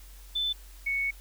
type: tone pair in turn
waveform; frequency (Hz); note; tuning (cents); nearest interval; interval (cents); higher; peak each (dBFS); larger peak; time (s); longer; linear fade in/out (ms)
sine; 3520 / 2217; A7 / C#7; 0 / 0; minor sixth; 800; first; -26; neither; 0.35-0.53 / 0.86-1.11; second; 10
effects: added 46 Hz sine -46 dBFS peak until 1.2 s + white hiss -55 dBFS RMS until 1.2 s